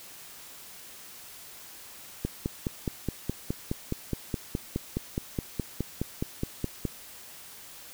click train, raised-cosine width 3 ms, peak -15 dBFS, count 23, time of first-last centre 2.25-6.853 s, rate 4.78 Hz, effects white hiss -47 dBFS RMS until 7.93 s

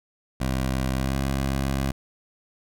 15% pulse tone with pitch glide, 65.3 to 67.49 Hz, C2 to C#2, -3 to -46 cents, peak -17 dBFS, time 0.4-1.92 s, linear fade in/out 10 ms, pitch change +57 cents, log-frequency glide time 0.97-1.16 s, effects none

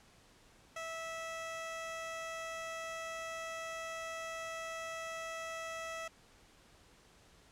15% pulse tone, 654 Hz, E5, 14 cents flat, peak -34 dBFS, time 0.76-6.08 s, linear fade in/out 5 ms, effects pink hiss -63 dBFS RMS until 7.51 s + low-pass 9000 Hz 12 dB/octave

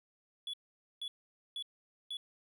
triangle tone bursts, 3405 Hz, G#7, 42 cents sharp, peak -36 dBFS, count 4, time 0.47-2.17 s, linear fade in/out 2 ms, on 65 ms, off 480 ms, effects none

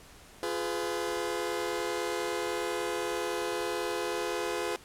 sawtooth chord, F diminished, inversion none, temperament just, 349.2 / 419.1 / 502.9 Hz, F4 / Ab4 / Cb5, 0 / +16 / +31 cents, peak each -31 dBFS, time 0.43-4.76 s, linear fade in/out 0 ms, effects pink hiss -53 dBFS RMS until 4.84 s + low-pass 12000 Hz 12 dB/octave

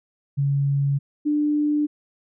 sine tone pair in turn, 140.2 / 297.1 Hz, C#3 / D4, +20 / +20 cents, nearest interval octave + minor second, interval 1300 cents, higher second, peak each -18 dBFS, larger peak neither, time 0.37-0.99 / 1.25-1.87 s, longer neither, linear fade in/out 20 ms, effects none

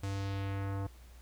square tone with low-pass filter sweep, 98.4 Hz, G2, 7 cents sharp, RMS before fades -36 dBFS, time 0.03-0.87 s, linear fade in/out 5 ms, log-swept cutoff 9000 to 990 Hz, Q 1.2, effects added 60 Hz sine -51 dBFS peak until 1.21 s + pink hiss -62 dBFS RMS until 1.21 s

